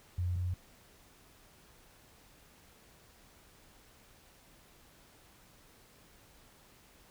sine tone pair in turn, 89 / 89.93 Hz, F2 / F#2, +33 / -49 cents, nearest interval unison, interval 18 cents, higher second, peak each -30 / -31 dBFS, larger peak first, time 0.18-0.36 / 0.36-0.54 s, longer neither, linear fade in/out 5 ms, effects pink hiss -61 dBFS RMS until 7.1 s

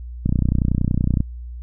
click train, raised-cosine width 5 ms, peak -6 dBFS, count 30, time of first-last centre 0.26-1.205 s, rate 30.7 Hz, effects added 60 Hz sine -30 dBFS peak until 1.62 s

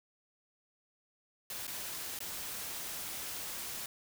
white noise with dropouts, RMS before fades -41 dBFS, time 1.5-3.86 s, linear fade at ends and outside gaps 2 ms, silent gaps 1.669-1.677 / 2.19-2.204 s, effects none

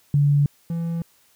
sine / triangle tone pair in turn, 143.8 / 167.46 Hz, D3 / E3, -36 / +28 cents, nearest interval minor third, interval 264 cents, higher second, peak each -14 / -21 dBFS, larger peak first, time 0.14-0.46 / 0.7-1.02 s, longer neither, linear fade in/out 2 ms, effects white hiss -59 dBFS RMS until 1.35 s

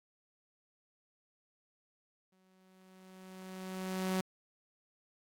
sawtooth tone with exponential growth, 187.2 Hz, F#3, 20 cents sharp, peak -26 dBFS, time 2.32-4.21 s, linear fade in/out 5 ms, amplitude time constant 410 ms, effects AAC 64 kbps

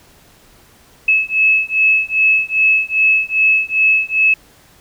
sine beating tone pair, 2591 / 2593.5 Hz, E7 / E7, -30 / -29 cents, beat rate 2.5 Hz, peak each -14 dBFS, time 1.08-4.34 s, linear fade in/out 5 ms, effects pink hiss -48 dBFS RMS until 4.8 s

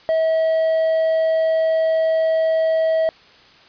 triangle tone with quantisation, 644 Hz, E5, 41 cents flat, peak -13 dBFS, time 0.09-3.09 s, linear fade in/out 0 ms, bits 7, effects white hiss -48 dBFS RMS until 3.68 s + resampled to 11025 Hz

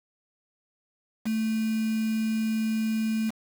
sine tone with quantisation, 220.6 Hz, A3, 5 cents sharp, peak -24 dBFS, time 1.25-3.31 s, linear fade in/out 20 ms, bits 6, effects none

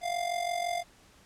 square tone with amplitude modulation, 699 Hz, F5, 1 cent sharp, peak -27 dBFS, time 0.01-0.84 s, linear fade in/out 50 ms, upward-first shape sine, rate 45.9 Hz, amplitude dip 70%, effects pink hiss -59 dBFS RMS until 1.25 s + low-pass 10000 Hz 12 dB/octave

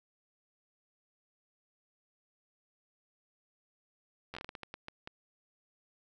slowing click train, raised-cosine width 0.3 ms, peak -26 dBFS, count 12, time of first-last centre 4.34-5.074 s, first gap 11 ms, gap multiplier 1.33, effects none

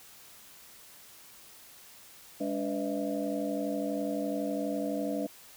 sine tone cluster, 205.3 / 288.2 / 499.6 / 613 / 665 Hz, G#3 / D4 / B4 / D#5 / E5, -20 / -33 / +20 / -26 / +15 cents, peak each -37 / -33 / -37 / -38 / -38 dBFS, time 2.4-5.27 s, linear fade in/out 10 ms, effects white hiss -53 dBFS RMS until 5.56 s

